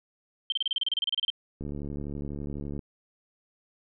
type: tone bursts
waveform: sine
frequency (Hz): 3136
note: G7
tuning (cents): 0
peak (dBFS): -24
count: 16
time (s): 0.5-1.302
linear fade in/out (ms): 2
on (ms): 22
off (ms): 30
type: click train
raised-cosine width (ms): 3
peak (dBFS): -24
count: 86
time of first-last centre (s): 1.61-2.792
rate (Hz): 71.9
effects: none